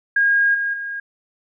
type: tone with level steps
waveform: sine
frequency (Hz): 1628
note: G#6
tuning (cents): -35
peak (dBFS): -13 / -19 / -25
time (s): 0.16-1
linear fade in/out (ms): 5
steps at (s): 0.54 / 0.73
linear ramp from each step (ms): 10
effects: none